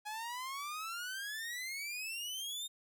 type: exponential sweep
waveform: sawtooth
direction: up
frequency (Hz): 830.6 to 3695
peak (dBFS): -36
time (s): 0.05-2.68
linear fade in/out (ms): 20
effects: none